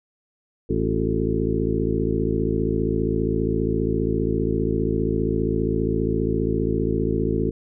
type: harmonic tone with a mistuned harmonic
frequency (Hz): 55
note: A1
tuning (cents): 0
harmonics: 1 / 2 / 3 / 4 / 5 / 6 / 7 / 8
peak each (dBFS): -28 / -28 / -28 / -28 / -28 / -28 / -28 / -28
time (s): 0.69-7.51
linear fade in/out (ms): 10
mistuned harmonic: 6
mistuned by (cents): +79
effects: none